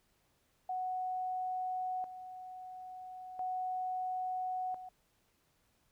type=tone with tremolo; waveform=sine; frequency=740 Hz; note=F#5; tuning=in tune; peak=-34 dBFS; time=0.69-4.89 s; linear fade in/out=5 ms; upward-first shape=square; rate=0.37 Hz; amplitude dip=70%; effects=pink hiss -74 dBFS RMS until 5.91 s